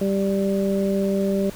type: harmonic tone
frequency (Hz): 196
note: G3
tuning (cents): 0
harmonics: 1 / 2 / 3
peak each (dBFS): -21 / -24 / -26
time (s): 0.01-1.5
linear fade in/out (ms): 5
effects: pink hiss -41 dBFS RMS until 1.55 s